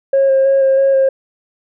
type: tone with vibrato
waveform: sine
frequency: 540 Hz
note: C#5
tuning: 45 cents flat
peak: -7 dBFS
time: 0.13-1.09 s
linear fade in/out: 5 ms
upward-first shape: square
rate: 3.1 Hz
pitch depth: 14 cents each way
effects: tanh soft clip ceiling -6 dBFS